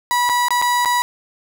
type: tone with dropouts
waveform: 35% pulse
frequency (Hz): 975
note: B5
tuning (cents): -23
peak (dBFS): -13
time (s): 0.11-1.02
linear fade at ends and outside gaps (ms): 0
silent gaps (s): 0.291-0.296 / 0.484-0.506 / 0.616-0.623 / 0.849-0.857
effects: none